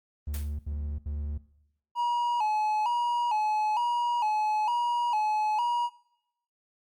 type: tone bursts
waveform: triangle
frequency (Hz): 73.42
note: D2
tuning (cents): 0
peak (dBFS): -28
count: 3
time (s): 0.27-1.378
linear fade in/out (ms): 5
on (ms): 320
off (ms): 74
type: noise with exponential decay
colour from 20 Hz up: white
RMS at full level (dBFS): -37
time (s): 0.34-0.57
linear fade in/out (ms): 1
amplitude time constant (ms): 49
type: tone with vibrato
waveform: triangle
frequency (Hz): 904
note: A5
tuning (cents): +47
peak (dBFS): -22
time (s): 1.95-5.9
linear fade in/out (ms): 50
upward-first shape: square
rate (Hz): 1.1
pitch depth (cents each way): 99
effects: noise-tail reverb RT60 0.8 s tail -19 dB re dry + Opus 24 kbps